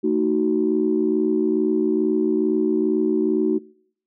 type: chord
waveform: sine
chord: D# diminished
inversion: second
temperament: just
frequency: 224 / 311.1 / 373.4 Hz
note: A3 / D#4 / F#4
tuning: +31 / 0 / +16 cents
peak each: -23 / -21 / -20 dBFS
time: 0.03-3.59 s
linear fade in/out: 20 ms
effects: noise-tail reverb RT60 0.7 s tail -26 dB re dry + tanh soft clip ceiling -8 dBFS